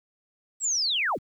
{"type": "linear sweep", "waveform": "sine", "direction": "down", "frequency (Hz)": [7902, 30.43], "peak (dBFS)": -23, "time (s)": [0.6, 1.19], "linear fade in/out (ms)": 50, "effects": ["10-bit"]}